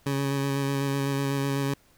20% pulse tone with vibrato, 138.59 Hz, C#3, in tune, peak -20 dBFS, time 0.06-1.74 s, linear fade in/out 5 ms, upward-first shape square, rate 8 Hz, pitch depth 14 cents each way, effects pink hiss -61 dBFS RMS until 1.97 s

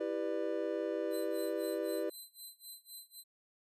triangle chord, E minor seventh, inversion none, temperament just, 329.6 / 395.6 / 494.4 / 593.3 Hz, E4 / G4 / B4 / D5, 0 / +16 / +2 / +18 cents, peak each -37 dBFS, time 0-2.1 s, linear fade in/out 10 ms
5% pulse tone with tremolo, 4056 Hz, B7, 45 cents sharp, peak -38 dBFS, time 1.1-3.24 s, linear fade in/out 50 ms, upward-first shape sine, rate 3.9 Hz, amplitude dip 95%
effects resampled to 32000 Hz

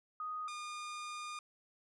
sine / sawtooth tone pair in turn, 1244.5 / 1215.4 Hz, D#6 / D#6, 0 / -41 cents, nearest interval unison, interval 41 cents, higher first, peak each -38 / -38 dBFS, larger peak neither, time 0.2-0.48 / 0.48-1.39 s, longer second, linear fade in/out 2 ms, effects resampled to 22050 Hz

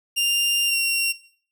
sawtooth tone with pitch glide, 2794 to 2749 Hz, F7 to F7, 0 to -28 cents, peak -16 dBFS, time 0.16-1.13 s, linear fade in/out 20 ms, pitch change -28 cents, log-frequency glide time 0.66-0.75 s, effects noise-tail reverb RT60 0.5 s tail -17 dB re dry

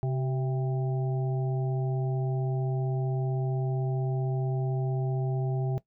harmonic tone with a mistuned harmonic, 132.2 Hz, C3, 18 cents sharp, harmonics 1 / 3 / 5 / 6, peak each -26 / -36 / -40 / -42 dBFS, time 0.03-5.78 s, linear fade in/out 0 ms, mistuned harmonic 3, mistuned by -59 cents, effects noise-tail reverb RT60 0.1 s tail -17 dB re dry

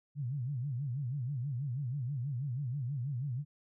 sine tone with vibrato, 132 Hz, C3, 16 cents sharp, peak -33 dBFS, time 0.15-3.45 s, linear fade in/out 50 ms, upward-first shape sine, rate 6.2 Hz, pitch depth 200 cents each way, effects none

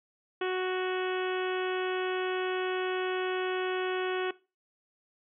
harmonic tone, 370 Hz, F#4, in tune, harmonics 1 / 2 / 3 / 4 / 5 / 6 / 7 / 8 / 9, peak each -29 / -38 / -39 / -39 / -42 / -47 / -43 / -45 / -47 dBFS, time 0.41-4.31 s, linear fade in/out 5 ms, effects noise-tail reverb RT60 0.3 s tail -20 dB re dry

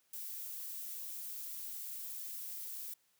violet noise, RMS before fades -44 dBFS, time 0.13-2.94 s, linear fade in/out 5 ms, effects white hiss -74 dBFS RMS until 3.19 s + high-pass 100 Hz 12 dB/octave

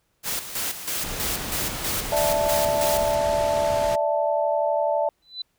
white noise with tremolo, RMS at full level -27 dBFS, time 0.23-3.16 s, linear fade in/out 50 ms, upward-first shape square, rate 3.1 Hz, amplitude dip 65%
pink low-pass noise, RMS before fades -32 dBFS, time 1.03-3.96 s, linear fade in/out 10 ms, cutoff 9700 Hz, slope 12 dB/octave
sine chord, D suspended second, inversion none, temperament equal, 587.3 / 659.3 / 880 Hz, D5 / E5 / A5, 0 / 0 / 0 cents, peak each -23 / -24 / -26 dBFS, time 2.12-5.09 s, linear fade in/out 2 ms
sine tone with exponential growth, 4000 Hz, B7, 21 cents sharp, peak -25 dBFS, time 5.22-5.42 s, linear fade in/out 5 ms, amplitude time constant 43 ms
effects pink hiss -70 dBFS RMS until 5.58 s

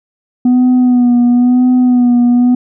sine tone with vibrato, 246.8 Hz, B3, 1 cent flat, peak -3 dBFS, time 0.45-2.55 s, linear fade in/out 5 ms, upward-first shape sine, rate 0.99 Hz, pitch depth 36 cents each way, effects tanh soft clip ceiling -5 dBFS

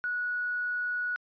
triangle tone with tanh clipping, 1465 Hz, F#6, 18 cents flat, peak -28 dBFS, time 0.04-1.16 s, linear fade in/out 0 ms, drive 2 dB, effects resampled to 11025 Hz

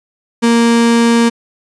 35% pulse tone, 233.1 Hz, A#3, in tune, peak -6 dBFS, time 0.42-1.3 s, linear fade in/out 20 ms, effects resampled to 22050 Hz

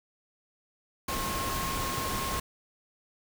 sine tone in noise, 1076 Hz, C6, 48 cents sharp, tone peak -34 dBFS, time 1.08-2.4 s, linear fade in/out 5 ms, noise pink, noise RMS -33 dBFS, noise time 1.08-2.4 s, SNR -4 dB, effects none

